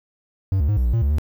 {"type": "tone with pitch steps", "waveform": "triangle", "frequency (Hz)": [95.9, 71.8, 104.5, 62.8, 58.6, 115, 71, 74.8], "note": ["G2", "D2", "G#2", "B1", "A#1", "A#2", "C#2", "D2"], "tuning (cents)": [-37, -39, 11, 30, 10, -23, 42, 32], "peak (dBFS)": -14, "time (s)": [0.52, 1.184], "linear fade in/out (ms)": 0, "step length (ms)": 83, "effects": ["9-bit"]}